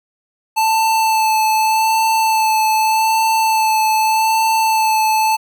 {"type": "tone with vibrato", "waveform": "square", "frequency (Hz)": 880, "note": "A5", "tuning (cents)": 0, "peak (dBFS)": -13, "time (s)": [0.56, 5.37], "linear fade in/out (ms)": 20, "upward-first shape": "sine", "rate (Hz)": 0.83, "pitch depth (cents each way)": 17, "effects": []}